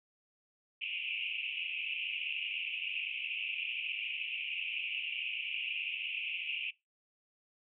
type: band-pass noise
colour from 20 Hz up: pink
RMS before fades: -38 dBFS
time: 0.81-6.71 s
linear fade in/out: 10 ms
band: 2400 to 2900 Hz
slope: 96 dB/octave
effects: noise-tail reverb RT60 0.2 s tail -21 dB re dry